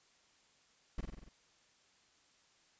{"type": "noise with echo", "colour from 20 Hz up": "brown", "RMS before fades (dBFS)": -36, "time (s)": [0.98, 1.01], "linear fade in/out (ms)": 5, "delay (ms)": 47, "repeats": 6, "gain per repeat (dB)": -3, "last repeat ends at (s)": 1.292, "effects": ["white hiss -69 dBFS RMS until 2.79 s", "resampled to 16000 Hz"]}